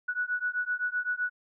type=beating tone pair; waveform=sine; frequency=1469 / 1476.8 Hz; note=F#6 / F#6; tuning=-13 / -4 cents; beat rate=7.8 Hz; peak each=-31 dBFS; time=0.08-1.3 s; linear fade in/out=10 ms; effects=none